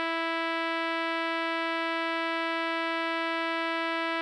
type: tone with low-pass filter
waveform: 5% pulse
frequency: 329.6 Hz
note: E4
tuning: in tune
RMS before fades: -30 dBFS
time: 0-4.21 s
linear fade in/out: 0 ms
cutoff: 2300 Hz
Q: 0.74
effects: none